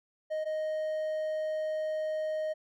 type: tone pair in turn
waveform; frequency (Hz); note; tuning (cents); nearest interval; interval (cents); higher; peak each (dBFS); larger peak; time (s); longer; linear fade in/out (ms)
triangle; 622.3 / 622.3; D#5 / D#5; 0 / 0; unison; 0; neither; -28; neither; 0.3-0.45 / 0.45-2.54; second; 20
effects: none